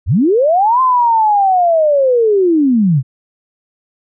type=linear two-way sweep; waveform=sine; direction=up then down; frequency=58.27 to 1046.5 to 119.7 Hz; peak=-8 dBFS; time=0.06-3.03 s; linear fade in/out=50 ms; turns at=0.81 s; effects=none